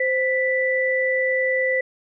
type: tone pair together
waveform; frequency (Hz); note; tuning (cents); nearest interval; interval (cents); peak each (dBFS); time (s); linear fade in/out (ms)
sine; 519.3 / 1975.5; C5 / B6; -13 / 0; octave + major seventh; 2313; -21; 0-1.81; 5
effects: none